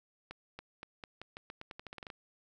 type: accelerating click train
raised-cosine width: 0.3 ms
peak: -28 dBFS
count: 16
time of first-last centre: 0.31-2.102 s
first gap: 280 ms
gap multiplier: 0.86
effects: none